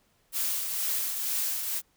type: noise with tremolo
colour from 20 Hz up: blue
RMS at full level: -28 dBFS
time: 0.32-1.82 s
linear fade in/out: 50 ms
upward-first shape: triangle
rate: 2.1 Hz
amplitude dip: 45%
effects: pink hiss -68 dBFS RMS until 1.96 s